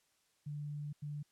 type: tone bursts at uneven times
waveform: sine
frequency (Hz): 147.1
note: D3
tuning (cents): +3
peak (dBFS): -39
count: 2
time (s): 0.46-0.93 / 1.02-1.23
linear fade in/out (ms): 10
effects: white hiss -75 dBFS RMS until 1.31 s + low-pass 10000 Hz 12 dB/octave